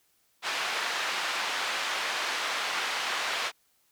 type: band-pass noise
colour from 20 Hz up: pink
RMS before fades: -31 dBFS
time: 0.42-3.52 s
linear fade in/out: 50 ms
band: 970 to 4200 Hz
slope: 12 dB/octave
effects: white hiss -69 dBFS RMS until 3.91 s